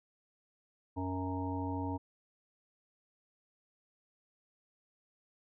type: harmonic tone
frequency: 92.8 Hz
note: F#2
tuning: 6 cents sharp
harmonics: 1 / 3 / 5 / 7 / 9 / 10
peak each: -38 / -37 / -46 / -48 / -46 / -42 dBFS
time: 0.96-1.98 s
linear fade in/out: 20 ms
effects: none